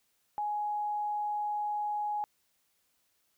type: tone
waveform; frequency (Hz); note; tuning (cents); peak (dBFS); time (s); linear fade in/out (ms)
sine; 835; G#5; +9; -30; 0.38-2.24; 0
effects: white hiss -74 dBFS RMS until 3.37 s